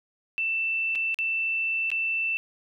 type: tone with dropouts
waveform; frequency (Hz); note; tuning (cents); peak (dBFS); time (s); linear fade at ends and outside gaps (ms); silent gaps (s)
sine; 2666; E7; +19; -24; 0.38-2.37; 0; 0.952-0.956 / 1.144-1.188 / 1.903-1.916
effects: none